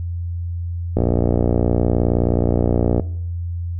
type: click train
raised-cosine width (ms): 2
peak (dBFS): -4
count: 121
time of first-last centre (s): 0.97-2.997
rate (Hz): 59.2
effects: noise-tail reverb RT60 0.7 s tail -19 dB re dry + added 86 Hz sine -22 dBFS peak until 3.79 s